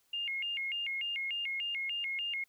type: tone with vibrato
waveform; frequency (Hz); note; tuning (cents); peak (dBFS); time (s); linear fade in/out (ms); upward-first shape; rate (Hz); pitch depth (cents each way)
sine; 2464; D#7; -17; -33; 0.13-2.44; 5; square; 3.4; 230
effects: white hiss -72 dBFS RMS until 2.48 s